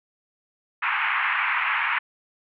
white band-pass noise, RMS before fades -24 dBFS, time 0.82-1.99 s, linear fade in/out 10 ms, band 900 to 2500 Hz, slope 48 dB/octave, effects none

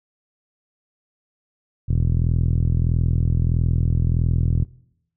5% pulse tone with low-pass filter, 41.56 Hz, E1, 15 cents sharp, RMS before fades -19 dBFS, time 1.88-4.65 s, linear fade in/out 20 ms, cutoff 110 Hz, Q 1.9, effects noise-tail reverb RT60 0.8 s tail -23 dB re dry

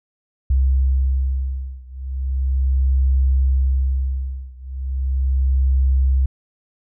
sine beating tone pair, 65.8 / 66.17 Hz, C2 / C2, +10 / +20 cents, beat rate 0.37 Hz, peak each -18 / -19 dBFS, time 0.5-6.26 s, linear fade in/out 5 ms, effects none

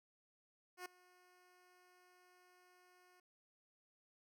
10% pulse tone with ADSR envelope, 361.6 Hz, F#4, 40 cents flat, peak -36 dBFS, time 0.77-3.2 s, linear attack 86 ms, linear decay 6 ms, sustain -23 dB, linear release 3 ms, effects none

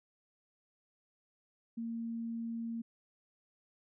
sine tone, 230 Hz, A#3, 23 cents flat, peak -36 dBFS, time 1.77-2.82 s, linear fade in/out 10 ms, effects none

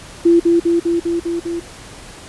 sine tone with echo, 339.8 Hz, F4, 47 cents flat, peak -7 dBFS, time 0.25-0.4 s, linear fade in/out 10 ms, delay 200 ms, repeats 6, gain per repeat -2 dB, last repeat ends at 1.6 s, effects pink hiss -37 dBFS RMS until 2.28 s + resampled to 24000 Hz

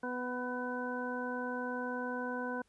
harmonic tone with a mistuned harmonic, 248.6 Hz, B3, 12 cents sharp, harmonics 1 / 2 / 3 / 4 / 6, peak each -39 / -40 / -46 / -42 / -41 dBFS, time 0.03-2.62 s, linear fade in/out 5 ms, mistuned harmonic 6, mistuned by +17 cents, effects pink hiss -73 dBFS RMS until 2.68 s + resampled to 24000 Hz

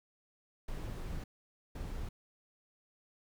brown noise bursts at uneven times, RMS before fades -40 dBFS, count 2, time 0.68-1.24 / 1.75-2.09 s, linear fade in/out 5 ms, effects none

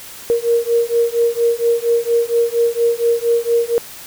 sine beating tone pair, 466.2 / 470.5 Hz, A#4 / A#4, 0 / +16 cents, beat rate 4.3 Hz, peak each -16 dBFS, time 0.3-3.78 s, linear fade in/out 0 ms, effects white hiss -35 dBFS RMS until 4.06 s

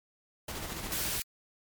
pink noise with tremolo, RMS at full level -37 dBFS, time 0.48-1.2 s, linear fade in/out 5 ms, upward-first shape square, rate 14 Hz, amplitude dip 35%
white high-pass noise, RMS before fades -34 dBFS, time 0.92-1.22 s, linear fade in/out 0 ms, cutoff 1400 Hz, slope 96 dB/octave
effects MP3 96 kbps

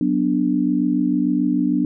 sine chord, B minor, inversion second, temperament equal, 185 / 246.9 / 293.7 Hz, F#3 / B3 / D4, 0 / 0 / 0 cents, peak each -23 / -20 / -19 dBFS, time 0.01-1.85 s, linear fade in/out 2 ms, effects none

